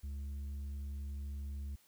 sine tone with tanh clipping, 70.4 Hz, C#2, 27 cents sharp, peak -40 dBFS, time 0.03-1.76 s, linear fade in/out 10 ms, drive 5 dB, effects white hiss -68 dBFS RMS until 1.87 s

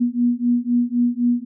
sine beating tone pair, 239.7 / 243.6 Hz, A#3 / B3, +48 / -24 cents, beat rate 3.9 Hz, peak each -19 dBFS, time 0-1.45 s, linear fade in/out 20 ms, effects none

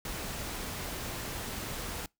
pink noise, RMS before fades -38 dBFS, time 0.05-2.06 s, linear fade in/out 2 ms, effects noise-tail reverb RT60 0.2 s tail -25 dB re dry

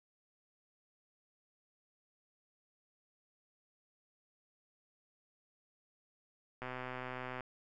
click train, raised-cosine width 0.5 ms, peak -27 dBFS, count 101, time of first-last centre 6.62-7.407 s, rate 127 Hz, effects none

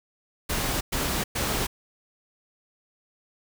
pink noise bursts, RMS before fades -27 dBFS, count 3, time 0.49-1.67 s, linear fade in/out 10 ms, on 320 ms, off 110 ms, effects none

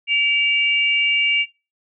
sine tone pair together, 2300 / 2797 Hz, D7 / F7, -37 / +2 cents, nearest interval minor third, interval 339 cents, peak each -18 dBFS, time 0.07-1.46 s, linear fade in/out 50 ms, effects noise-tail reverb RT60 0.3 s tail -22 dB re dry

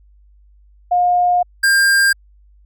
sine / square tone pair in turn, 713 / 1600.6 Hz, F5 / G6, +36 / +36 cents, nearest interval octave + major second, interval 1400 cents, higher second, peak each -11 dBFS, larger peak neither, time 0.91-1.43 / 1.63-2.13 s, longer first, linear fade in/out 10 ms, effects added 50 Hz sine -46 dBFS peak until 2.65 s

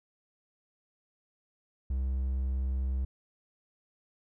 triangle tone, 65.41 Hz, C2, in tune, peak -26 dBFS, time 1.9-3.05 s, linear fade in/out 5 ms, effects none

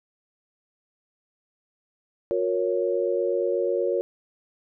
sine chord, F# major, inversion none, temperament equal with one note detuned, 360.7 / 466.2 / 554.4 Hz, F#4 / A#4 / C#5, -44 / 0 / 0 cents, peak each -26 dBFS, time 2.31-4.01 s, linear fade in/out 0 ms, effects none

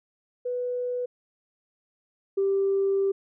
sine tone pair in turn, 493.9 / 392 Hz, B4 / G4, 0 / 0 cents, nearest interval major third, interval 400 cents, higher first, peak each -26 / -20 dBFS, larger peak second, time 0.45-1.06 / 2.37-3.12 s, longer second, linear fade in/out 10 ms, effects tanh soft clip ceiling -16 dBFS

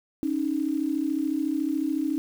sine tone pair together, 277.2 / 311.1 Hz, C#4 / D#4, 0 / 0 cents, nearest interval major second, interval 200 cents, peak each -27 / -26 dBFS, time 0.23-2.18 s, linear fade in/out 0 ms, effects 8-bit

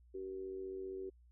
sine tone with amplitude modulation, 380.3 Hz, F#4, 48 cents sharp, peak -38 dBFS, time 0.14-1.1 s, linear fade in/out 10 ms, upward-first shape sine, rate 95.2 Hz, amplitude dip 65%, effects added 60 Hz sine -61 dBFS peak until 1.31 s

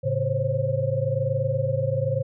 sine tone cluster, 110.3 / 138.3 / 521 / 542 Hz, A2 / C#3 / C5 / C#5, +5 / -4 / -7 / -39 cents, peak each -27 dBFS, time 0.03-2.23 s, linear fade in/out 20 ms, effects none

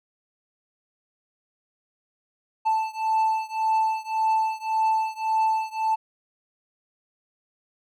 triangle beating tone pair, 880 / 881.8 Hz, A5 / A5, 0 / +4 cents, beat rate 1.8 Hz, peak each -22 / -23 dBFS, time 2.65-5.96 s, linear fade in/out 20 ms, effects none

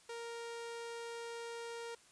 sawtooth tone, 466.2 Hz, A#4, in tune, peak -39 dBFS, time 0.09-1.95 s, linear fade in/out 5 ms, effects white hiss -64 dBFS RMS until 2.11 s + resampled to 22050 Hz

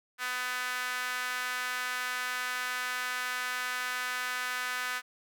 sawtooth tone with high-pass filter, 250.4 Hz, B3, 24 cents sharp, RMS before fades -34 dBFS, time 0.18-5.02 s, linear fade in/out 50 ms, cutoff 1500 Hz, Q 2.4, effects none

